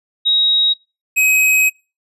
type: tone pair in turn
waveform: sine / square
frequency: 3800 / 2536 Hz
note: A#7 / D#7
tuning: +33 / +32 cents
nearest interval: perfect fifth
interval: 701 cents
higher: first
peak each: -11 dBFS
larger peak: neither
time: 0.25-0.74 / 1.16-1.7 s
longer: second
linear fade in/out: 20 ms
effects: noise-tail reverb RT60 0.3 s tail -26 dB re dry + resampled to 32000 Hz